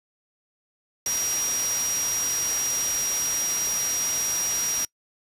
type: tone in noise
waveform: sine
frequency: 5720 Hz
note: F8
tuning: 41 cents sharp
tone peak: -24 dBFS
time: 1.06-4.85 s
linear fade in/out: 2 ms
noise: white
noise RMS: -30 dBFS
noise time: 1.06-4.85 s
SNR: +3 dB
effects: noise-tail reverb RT60 0.1 s tail -26 dB re dry + resampled to 32000 Hz